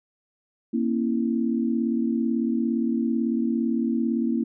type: chord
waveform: sine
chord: A# diminished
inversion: none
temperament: equal with one note detuned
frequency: 233.1 / 270.9 / 329.6 Hz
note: A#3 / C#4 / E4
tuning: 0 / -40 / 0 cents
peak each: -23 / -28 / -28 dBFS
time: 0.73-4.44 s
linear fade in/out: 10 ms
effects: none